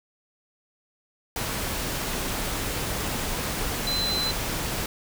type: tone in noise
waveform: sine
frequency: 4047 Hz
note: B7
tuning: 42 cents sharp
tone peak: -25 dBFS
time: 3.87-4.31 s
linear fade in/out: 2 ms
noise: pink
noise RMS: -29 dBFS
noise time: 1.36-4.86 s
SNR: +1 dB
effects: none